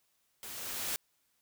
white noise with level ramp, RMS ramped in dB -45 to -34 dBFS, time 0.43-0.96 s, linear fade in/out 0 ms, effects white hiss -75 dBFS RMS until 1.41 s

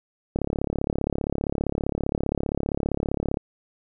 click train, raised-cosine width 2 ms, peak -11 dBFS, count 107, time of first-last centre 0.36-3.371 s, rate 35.2 Hz, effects none

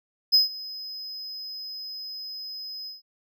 triangle tone with ADSR envelope, 5060 Hz, D#8, 28 cents sharp, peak -12 dBFS, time 0.32-3.02 s, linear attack 23 ms, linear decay 140 ms, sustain -21 dB, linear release 150 ms, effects none

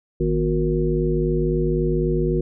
harmonic tone with a mistuned harmonic, 51.9 Hz, G#1, in tune, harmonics 1 / 3 / 5 / 7 / 9, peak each -24 / -23 / -28 / -22 / -27 dBFS, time 0.2-2.41 s, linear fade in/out 5 ms, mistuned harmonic 5, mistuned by -110 cents, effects none

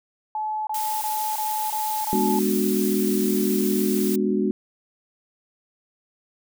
sine tone bursts, 860 Hz, A5, 40 cents flat, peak -24 dBFS, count 6, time 0.35-2.39 s, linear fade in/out 2 ms, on 320 ms, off 24 ms
blue noise, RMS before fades -31 dBFS, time 0.74-4.16 s, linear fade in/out 5 ms
sine chord, G# half-diminished seventh, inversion none, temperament equal, 207.7 / 246.9 / 293.7 / 370 Hz, G#3 / B3 / D4 / F#4, 0 / 0 / 0 / 0 cents, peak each -23 / -27 / -27 / -24 dBFS, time 2.13-4.51 s, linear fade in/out 0 ms
effects none

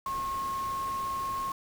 sine tone in noise, 1081 Hz, C#6, 44 cents flat, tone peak -30 dBFS, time 0.06-1.52 s, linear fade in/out 2 ms, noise pink, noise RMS -44 dBFS, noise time 0.06-1.52 s, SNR +11 dB, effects none

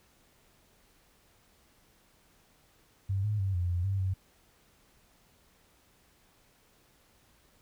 sine tone with pitch steps, 97.4 / 105.5 / 96.7 / 88.4 / 87.9 / 97.6 / 94.4 Hz, G2 / G#2 / G2 / F2 / F2 / G2 / F#2, -11 / +28 / -23 / +22 / +12 / -7 / +35 cents, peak -27 dBFS, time 3.09-4.14 s, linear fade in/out 10 ms, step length 150 ms, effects pink hiss -65 dBFS RMS until 7.61 s

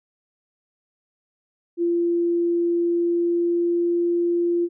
sine tone with pitch glide, 343.2 to 345.2 Hz, F4 to F4, -30 to -20 cents, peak -18 dBFS, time 1.77-4.69 s, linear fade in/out 50 ms, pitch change +10 cents, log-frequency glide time 2.81-4.06 s, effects none

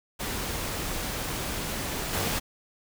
pink noise with level steps, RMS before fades -32 / -28 dBFS, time 0.19-2.4 s, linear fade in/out 20 ms, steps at 2.13 s, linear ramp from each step 2 ms, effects none

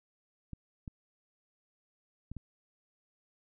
clicks, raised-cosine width 5 ms, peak -29 dBFS, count 4, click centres 0.533 / 0.878 / 2.316 / 2.367 s, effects none

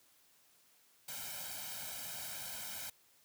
white noise with comb filter, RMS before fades -44 dBFS, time 1.08-2.9 s, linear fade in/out 5 ms, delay 1.3 ms, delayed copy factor +0.9, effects white hiss -68 dBFS RMS until 3.24 s + high-pass 80 Hz 12 dB/octave

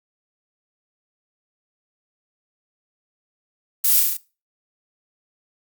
violet noise with echo, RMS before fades -18 dBFS, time 3.84-4 s, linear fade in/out 5 ms, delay 34 ms, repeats 5, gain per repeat -2 dB, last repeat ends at 4.17 s, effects noise-tail reverb RT60 0.3 s tail -20 dB re dry + Opus 48 kbps

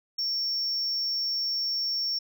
sine tone, 5470 Hz, F8, 37 cents flat, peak -24 dBFS, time 0.18-2.19 s, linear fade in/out 10 ms, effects tanh soft clip ceiling -24 dBFS

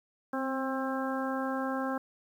harmonic tone with a mistuned harmonic, 265.9 Hz, C4, 28 cents sharp, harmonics 1 / 2 / 3 / 4 / 5 / 6, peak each -33 / -36 / -38 / -39 / -40 / -41 dBFS, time 0.33-1.98 s, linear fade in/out 5 ms, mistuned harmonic 1, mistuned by -19 cents, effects 10-bit

